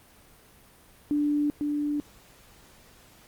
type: tone with echo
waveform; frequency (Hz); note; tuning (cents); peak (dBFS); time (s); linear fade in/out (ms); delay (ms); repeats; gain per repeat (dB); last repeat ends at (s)
sine; 293.7; D4; 0; -22; 1.11-1.5; 0; 500; 1; -3; 2
effects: pink hiss -55 dBFS RMS until 3.27 s + Opus 32 kbps